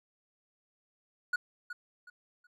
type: tone with echo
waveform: triangle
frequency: 1457 Hz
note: F#6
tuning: 27 cents flat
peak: -25 dBFS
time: 1.33-1.36 s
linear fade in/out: 5 ms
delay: 370 ms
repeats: 3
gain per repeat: -11 dB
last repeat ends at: 2.47 s
effects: none